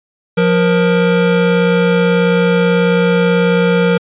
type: tone pair together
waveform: square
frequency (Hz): 176.73 / 471.8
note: F3 / A#4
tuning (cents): +21 / +21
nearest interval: octave + perfect fourth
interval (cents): 1700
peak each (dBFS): -13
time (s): 0.37-3.98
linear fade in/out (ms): 10
effects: resampled to 8000 Hz